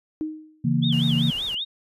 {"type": "tone with exponential decay", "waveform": "sine", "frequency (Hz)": 311.1, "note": "D#4", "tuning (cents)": 0, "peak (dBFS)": -22, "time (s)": [0.21, 0.65], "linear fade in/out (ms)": 0, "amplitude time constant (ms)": 94}
{"type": "chord", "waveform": "sine", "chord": "A# diminished", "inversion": "first", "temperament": "equal", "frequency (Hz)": [138.59, 164.81, 233.1], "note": ["C#3", "E3", "A#3"], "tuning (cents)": [0, 0, 0], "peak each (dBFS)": -23, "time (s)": [0.64, 1.31], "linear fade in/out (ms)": 10}
{"type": "tone with vibrato", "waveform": "sine", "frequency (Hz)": 3235, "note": "G#7", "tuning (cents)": -46, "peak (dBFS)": -25, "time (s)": [0.82, 1.65], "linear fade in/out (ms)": 20, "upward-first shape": "sine", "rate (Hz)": 5.2, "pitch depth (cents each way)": 250}
{"type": "noise", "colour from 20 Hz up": "pink", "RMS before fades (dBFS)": -42, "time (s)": [0.92, 1.55], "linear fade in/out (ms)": 5}
{"effects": ["resampled to 32000 Hz"]}